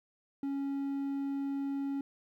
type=tone; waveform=triangle; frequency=277.2 Hz; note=C#4; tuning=in tune; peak=-30 dBFS; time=0.43-2.01 s; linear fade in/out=2 ms; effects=12-bit